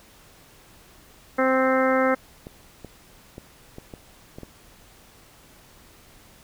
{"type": "harmonic tone", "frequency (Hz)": 261.6, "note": "C4", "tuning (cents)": 0, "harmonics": [1, 2, 3, 4, 5, 6, 7, 8], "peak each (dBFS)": [-24, -21, -29, -31, -26, -30, -32, -32], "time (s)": [1.38, 2.15], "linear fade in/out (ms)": 10}
{"type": "clicks", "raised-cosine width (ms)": 2, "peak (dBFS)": -24, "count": 7, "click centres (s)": [2.469, 2.847, 3.381, 3.784, 3.938, 4.385, 4.433]}
{"effects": ["pink hiss -52 dBFS RMS until 6.43 s"]}